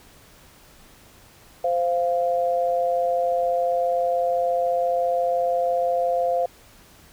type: tone pair together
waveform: sine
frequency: 519.9 / 694 Hz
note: C5 / F5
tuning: -11 / -11 cents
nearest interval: perfect fourth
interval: 500 cents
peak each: -22 dBFS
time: 1.64-6.46 s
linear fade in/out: 5 ms
effects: pink hiss -51 dBFS RMS until 7.12 s